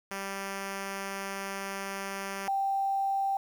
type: tone pair in turn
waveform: 5% pulse / sine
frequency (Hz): 196 / 784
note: G3 / G5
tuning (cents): 0 / 0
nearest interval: 2 octaves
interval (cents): 2400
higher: second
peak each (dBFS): -23 / -26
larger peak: first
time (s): 0.11-2.48 / 2.48-3.37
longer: first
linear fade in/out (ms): 2
effects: 9-bit